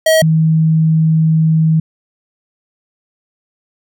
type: tone pair in turn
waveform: square / sine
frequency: 638 / 159.5 Hz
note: D#5 / D#3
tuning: +43 / +43 cents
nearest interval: 2 octaves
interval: 2400 cents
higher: first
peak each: -8 dBFS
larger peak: neither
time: 0.06-0.22 / 0.22-1.8 s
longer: second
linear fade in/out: 5 ms
effects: none